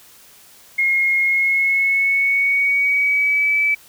sine tone with pitch glide, 2150 to 2304 Hz, C7 to D7, +47 to -34 cents, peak -14 dBFS, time 0.78-3.75 s, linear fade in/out 10 ms, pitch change +119 cents, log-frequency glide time 1.2-3.59 s, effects white hiss -47 dBFS RMS until 3.88 s

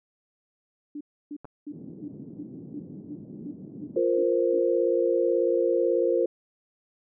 sine tone bursts, 293.7 Hz, D4, in tune, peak -33 dBFS, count 11, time 0.95-4.588 s, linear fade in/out 5 ms, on 58 ms, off 300 ms
clicks, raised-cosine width 1 ms, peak -28 dBFS, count 2, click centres 1.446 / 1.453 s
pink band-pass noise, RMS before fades -42 dBFS, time 1.7-4.02 s, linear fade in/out 50 ms, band 160 to 320 Hz, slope 24 dB/octave
sine chord, F suspended fourth, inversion none, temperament just, 349.2 / 465.6 / 523.8 Hz, F4 / Bb4 / C5, 0 / -2 / +2 cents, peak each -25 dBFS, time 3.96-6.26 s, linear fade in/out 5 ms
effects none

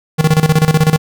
square tone with tremolo, 156.9 Hz, D#3, 15 cents sharp, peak -7 dBFS, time 0.18-0.98 s, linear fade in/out 20 ms, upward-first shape square, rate 16 Hz, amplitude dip 80%, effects none

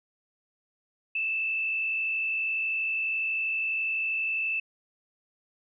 sine tone with frequency modulation, 2637 Hz, E7, in tune, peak -26 dBFS, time 1.15-4.6 s, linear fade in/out 5 ms, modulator 52.2 Hz, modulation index 0.88, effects none

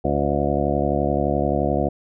harmonic tone, 71.6 Hz, D2, 43 cents flat, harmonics 1 / 2 / 3 / 4 / 5 / 7 / 8 / 9 / 10, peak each -27 / -27 / -27 / -27 / -27 / -27 / -27 / -27 / -27 dBFS, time 0.04-1.89 s, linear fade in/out 10 ms, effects none

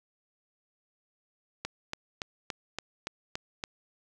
click train, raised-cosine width 0.2 ms, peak -16 dBFS, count 8, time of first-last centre 1.65-3.639 s, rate 3.52 Hz, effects none

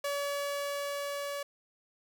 sawtooth tone with level ramp, 569 Hz, C#5, 45 cents sharp, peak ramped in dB -27 to -31 dBFS, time 0.04-1.43 s, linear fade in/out 5 ms, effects none

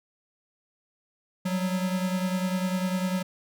square beating tone pair, 183.4 / 193.4 Hz, F#3 / G3, -15 / -23 cents, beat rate 10 Hz, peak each -27 / -33 dBFS, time 1.45-3.23 s, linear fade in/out 10 ms, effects none

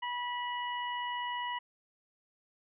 harmonic tone, 975 Hz, B5, 23 cents flat, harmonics 1 / 2 / 3, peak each -35 / -40 / -42 dBFS, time 0.02-1.59 s, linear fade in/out 10 ms, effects none

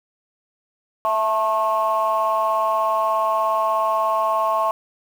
sine chord, A major, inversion second, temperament equal with one note detuned, 659.3 / 880 / 1084 Hz, E5 / A5 / C#6, 0 / 0 / -39 cents, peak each -21 / -23 / -19 dBFS, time 1.05-4.71 s, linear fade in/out 0 ms, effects tanh soft clip ceiling -11 dBFS + 7-bit

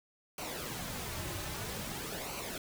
pink noise with flanger, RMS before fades -40 dBFS, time 0.38-2.58 s, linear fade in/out 2 ms, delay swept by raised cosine 0.57 to 4.37 ms, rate 0.51 Hz, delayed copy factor -0.6, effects none

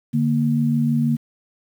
sine tone pair together, 146.83 / 233.1 Hz, D3 / A#3, 0 / 0 cents, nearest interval minor sixth, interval 800 cents, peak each -20 / -18 dBFS, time 0.13-1.17 s, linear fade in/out 20 ms, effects 8-bit

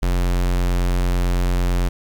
square tone, 44.5 Hz, F1, 33 cents sharp, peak -17 dBFS, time 0.02-1.89 s, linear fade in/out 10 ms, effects 9-bit

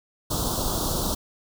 pink band-stop noise, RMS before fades -26 dBFS, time 0.3-1.15 s, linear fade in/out 10 ms, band 1300 to 3400 Hz, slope 48 dB/octave, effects none

